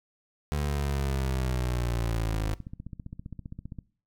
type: linear sweep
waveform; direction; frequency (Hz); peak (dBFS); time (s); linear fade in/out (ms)
25% pulse; down; 74.1 to 52.1; -23; 0.52-2.54; 0
type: click train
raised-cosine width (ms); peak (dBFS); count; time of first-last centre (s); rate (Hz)
5; -26; 23; 2.34-3.787; 15.2
effects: noise-tail reverb RT60 0.4 s tail -20 dB re dry